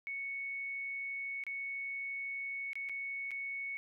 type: tone with dropouts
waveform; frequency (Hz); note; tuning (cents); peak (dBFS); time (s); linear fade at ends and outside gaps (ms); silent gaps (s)
sine; 2217; C#7; 0; -37; 0.07-3.77; 0; 1.438-1.466 / 2.732-2.755 / 2.889-2.895 / 3.308-3.315
effects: none